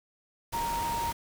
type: tone in noise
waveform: sine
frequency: 932.3 Hz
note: A#5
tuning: in tune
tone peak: -29 dBFS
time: 0.53-1.12 s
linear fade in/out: 10 ms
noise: pink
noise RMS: -37 dBFS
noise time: 0.52-1.13 s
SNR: +5 dB
effects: none